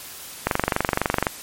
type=click train; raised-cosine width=0.5 ms; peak=-3 dBFS; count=20; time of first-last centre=0.47-1.268 s; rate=23.8 Hz; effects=white hiss -38 dBFS RMS until 1.42 s + MP3 64 kbps